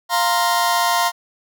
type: chord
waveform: sawtooth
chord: F suspended fourth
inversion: none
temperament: just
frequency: 698.5 / 931.3 / 1047.7 Hz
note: F5 / Bb5 / C6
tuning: 0 / -2 / +2 cents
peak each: -16 dBFS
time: 0.09-1.12 s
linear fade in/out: 50 ms
effects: none